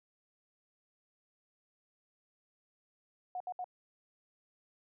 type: tone bursts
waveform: sine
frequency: 728 Hz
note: F#5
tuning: 28 cents flat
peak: -36 dBFS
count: 3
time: 3.35-3.643 s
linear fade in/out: 2 ms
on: 53 ms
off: 67 ms
effects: none